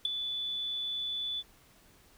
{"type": "tone with ADSR envelope", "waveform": "sine", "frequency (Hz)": 3472, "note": "A7", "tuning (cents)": -24, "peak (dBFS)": -21, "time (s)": [0.05, 1.43], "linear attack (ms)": 3, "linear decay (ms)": 10, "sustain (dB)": -11, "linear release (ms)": 40, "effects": ["tanh soft clip ceiling -22 dBFS", "pink hiss -61 dBFS RMS until 2.17 s"]}